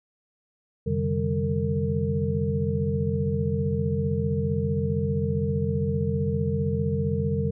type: tone cluster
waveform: sine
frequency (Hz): 89.8 / 136.8 / 152.1 / 196.4 / 456.3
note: F2 / C#3 / D#3 / G3 / A#4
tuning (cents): +49 / -23 / -39 / +4 / -37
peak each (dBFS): -29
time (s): 0.86-7.51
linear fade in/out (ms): 10
effects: none